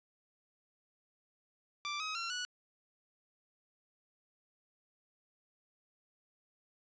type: tone with pitch steps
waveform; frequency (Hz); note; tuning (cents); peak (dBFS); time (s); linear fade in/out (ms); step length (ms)
15% pulse; 1174.7 / 1266.3 / 1365.1 / 1471.5; D6 / D#6 / F6 / F#6; 0 / +30 / -40 / -10; -30; 1.85-2.45; 0; 150
effects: resampled to 16000 Hz